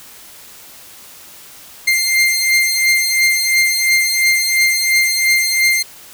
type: beating tone pair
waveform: sawtooth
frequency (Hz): 2100 / 2102.9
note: C7 / C7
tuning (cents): +6 / +8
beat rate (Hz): 2.9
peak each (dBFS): -14 / -10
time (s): 1.87-5.83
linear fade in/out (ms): 10
effects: white hiss -39 dBFS RMS until 6.13 s